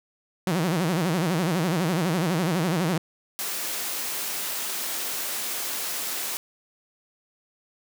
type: tone with vibrato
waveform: sawtooth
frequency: 171.7 Hz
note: F3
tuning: 29 cents flat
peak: -18 dBFS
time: 0.47-2.98 s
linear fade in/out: 2 ms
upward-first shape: sine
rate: 12 Hz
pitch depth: 190 cents each way
type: high-pass noise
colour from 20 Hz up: white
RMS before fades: -30 dBFS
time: 3.39-6.37 s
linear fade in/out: 0 ms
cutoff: 240 Hz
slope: 12 dB/octave
effects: none